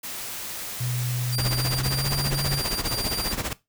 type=noise; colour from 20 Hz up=white; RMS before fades=-34 dBFS; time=0.03-1.36 s; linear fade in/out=10 ms
type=tone with pitch glide; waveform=sine; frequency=123.47 to 138.59 Hz; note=B2 to C#3; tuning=0 to 0 cents; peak=-25 dBFS; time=0.8-2.61 s; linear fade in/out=10 ms; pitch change=+200 cents; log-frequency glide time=1.49-2.17 s
type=tone bursts; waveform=sawtooth; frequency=4740 Hz; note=D8; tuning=15 cents sharp; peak=-26 dBFS; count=4; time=1.32-3.327 s; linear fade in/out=10 ms; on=480 ms; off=29 ms
type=noise with tremolo; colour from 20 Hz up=pink; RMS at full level=-26 dBFS; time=1.38-3.53 s; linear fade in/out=2 ms; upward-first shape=sine; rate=15 Hz; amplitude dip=75%
effects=noise-tail reverb RT60 0.2 s tail -18 dB re dry